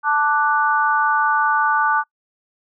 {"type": "chord", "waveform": "sine", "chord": "D major", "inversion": "second", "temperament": "equal", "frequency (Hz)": [880, 1174.7, 1480], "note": ["A5", "D6", "F#6"], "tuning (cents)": [0, 0, 0], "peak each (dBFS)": -19, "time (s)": [0.03, 2.04], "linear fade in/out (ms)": 50, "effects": ["noise-tail reverb RT60 0.1 s tail -24 dB re dry"]}